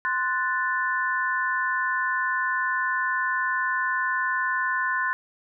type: chord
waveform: sine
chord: F# diminished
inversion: second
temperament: equal with one note detuned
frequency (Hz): 1039.9 / 1480 / 1760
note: C6 / F#6 / A6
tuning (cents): -11 / 0 / 0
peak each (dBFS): -27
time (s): 0.05-5.13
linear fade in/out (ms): 0
effects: none